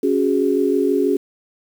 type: chord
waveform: sine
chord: C# suspended fourth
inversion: none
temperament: just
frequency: 277.2 / 369.6 / 415.8 Hz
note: C#4 / F#4 / G#4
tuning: 0 / -2 / +2 cents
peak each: -19 dBFS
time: 0.03-1.17 s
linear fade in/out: 5 ms
effects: 7-bit